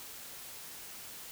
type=silence; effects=white hiss -47 dBFS RMS until 1.31 s